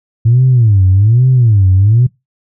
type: tone with vibrato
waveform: sine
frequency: 110 Hz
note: A2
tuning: in tune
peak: -4 dBFS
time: 0.25-2.07 s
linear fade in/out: 10 ms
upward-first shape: sine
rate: 1.2 Hz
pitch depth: 290 cents each way
effects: noise-tail reverb RT60 0.2 s tail -22 dB re dry + tanh soft clip ceiling -1 dBFS